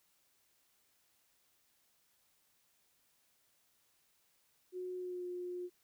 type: tone with pitch glide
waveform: sine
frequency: 365 to 357.5 Hz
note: F#4 to F4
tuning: -24 to +41 cents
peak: -39 dBFS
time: 4.72-5.7 s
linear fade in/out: 50 ms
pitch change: -35 cents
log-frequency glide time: 4.96-5.24 s
effects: white hiss -74 dBFS RMS until 5.83 s